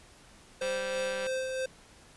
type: tone with tremolo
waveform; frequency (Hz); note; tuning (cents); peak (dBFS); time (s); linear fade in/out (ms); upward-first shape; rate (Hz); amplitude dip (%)
square; 521; C5; -7; -30; 0.61-1.66; 5; sine; 3.1; 35
type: click train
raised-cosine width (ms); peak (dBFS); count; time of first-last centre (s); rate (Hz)
0.3; -24; 127; 0.62-1.266; 195
effects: pink hiss -56 dBFS RMS until 2.16 s + resampled to 24000 Hz